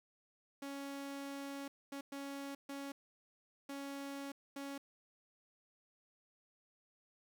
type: tone bursts at uneven times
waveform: sawtooth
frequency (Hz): 278.3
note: C#4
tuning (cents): +7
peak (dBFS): -39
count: 6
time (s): 0.62-1.68 / 1.92-2.01 / 2.12-2.55 / 2.69-2.92 / 3.69-4.32 / 4.56-4.78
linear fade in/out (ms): 5
effects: 11-bit